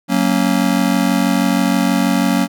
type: chord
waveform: square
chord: F# major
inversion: none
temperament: just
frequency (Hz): 185 / 231.2 / 277.5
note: F#3 / A#3 / C#4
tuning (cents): 0 / -14 / +2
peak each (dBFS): -18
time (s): 0.08-2.48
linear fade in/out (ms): 50
effects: none